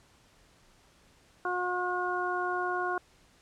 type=harmonic tone; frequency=360.2 Hz; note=F#4; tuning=46 cents flat; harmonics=1 / 2 / 3 / 4; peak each=-34 / -34 / -34 / -34 dBFS; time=1.45-2.98 s; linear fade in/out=2 ms; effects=pink hiss -62 dBFS RMS until 3.41 s + low-pass 9000 Hz 12 dB/octave